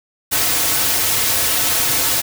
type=noise with comb filter; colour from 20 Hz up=white; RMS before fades=-17 dBFS; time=0.31-2.22 s; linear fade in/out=20 ms; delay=5 ms; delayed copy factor=-0.7; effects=none